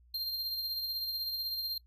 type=tone with tremolo; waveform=square; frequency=4186 Hz; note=C8; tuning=in tune; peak=-32 dBFS; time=0.14-1.78 s; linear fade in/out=5 ms; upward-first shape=triangle; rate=16 Hz; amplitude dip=45%; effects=noise-tail reverb RT60 0.1 s tail -24 dB re dry + added 60 Hz sine -59 dBFS peak until 1.86 s